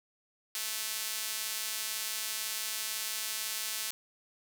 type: tone with high-pass filter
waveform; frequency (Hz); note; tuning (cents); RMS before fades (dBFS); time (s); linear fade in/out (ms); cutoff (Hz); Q
sawtooth; 218; A3; -16; -36; 0.55-3.91; 0; 3800; 0.5
effects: none